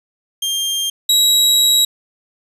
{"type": "tone pair in turn", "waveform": "sawtooth", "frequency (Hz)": [3194, 3857], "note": ["G7", "B7"], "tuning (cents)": [32, -42], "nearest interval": "minor third", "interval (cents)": 326, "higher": "second", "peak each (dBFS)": [-14, -7], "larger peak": "second", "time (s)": [[0.42, 0.9], [1.09, 1.85]], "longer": "second", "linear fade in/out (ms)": 5, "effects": ["resampled to 32000 Hz", "8-bit"]}